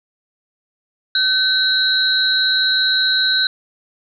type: tone cluster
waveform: sine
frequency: 1529 / 3887 / 4132 Hz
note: G6 / B7 / C8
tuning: -44 / -28 / -22 cents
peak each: -18 dBFS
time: 1.15-3.47 s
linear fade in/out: 2 ms
effects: none